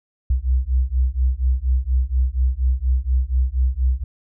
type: beating tone pair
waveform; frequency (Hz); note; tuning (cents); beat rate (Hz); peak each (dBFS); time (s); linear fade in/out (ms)
sine; 61.74 / 65.94; B1 / C2; 0 / +14; 4.2; -19; 0.3-4.04; 5
effects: none